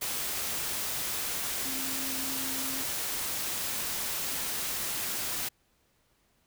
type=tone in noise; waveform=sine; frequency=265.6 Hz; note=C4; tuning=26 cents sharp; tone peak=-40 dBFS; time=1.65-2.83 s; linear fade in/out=10 ms; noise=white; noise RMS=-33 dBFS; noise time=0.01-5.49 s; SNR=-10 dB; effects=pink hiss -70 dBFS RMS until 6.46 s